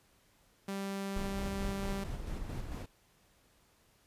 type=tone; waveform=sawtooth; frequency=196.4 Hz; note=G3; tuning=4 cents sharp; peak=-32 dBFS; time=0.68-2.04 s; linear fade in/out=5 ms
type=noise with tremolo; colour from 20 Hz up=brown; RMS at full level=-38 dBFS; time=1.16-2.86 s; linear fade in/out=5 ms; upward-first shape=square; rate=4.5 Hz; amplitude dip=35%
effects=pink hiss -68 dBFS RMS until 4.06 s + resampled to 32000 Hz